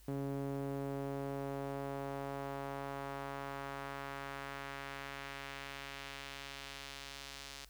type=tone with band-pass filter sweep; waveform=sawtooth; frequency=138.59 Hz; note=C#3; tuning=in tune; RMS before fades=-43 dBFS; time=0.08-7.65 s; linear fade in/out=2 ms; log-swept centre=320 to 4800 Hz; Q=0.99; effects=added 50 Hz sine -58 dBFS peak until 7.69 s + white hiss -65 dBFS RMS until 7.69 s